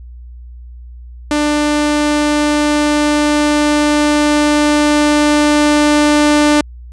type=tone with level ramp; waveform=sawtooth; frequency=296.9 Hz; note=D4; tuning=19 cents sharp; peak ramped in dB=-8 to -4 dBFS; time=1.31-6.61 s; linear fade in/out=2 ms; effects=added 60 Hz sine -30 dBFS peak until 6.92 s + resampled to 22050 Hz